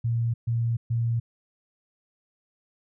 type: tone bursts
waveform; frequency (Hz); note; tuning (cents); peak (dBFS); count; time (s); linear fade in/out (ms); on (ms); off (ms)
sine; 116.54; A#2; 0; -22; 3; 0.04-1.2; 10; 300; 130
effects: none